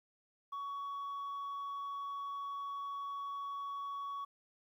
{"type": "tone", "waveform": "sine", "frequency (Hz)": 1122, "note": "C#6", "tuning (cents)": 21, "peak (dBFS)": -36, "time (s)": [0.52, 4.25], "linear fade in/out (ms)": 10, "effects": ["tanh soft clip ceiling -38 dBFS", "12-bit"]}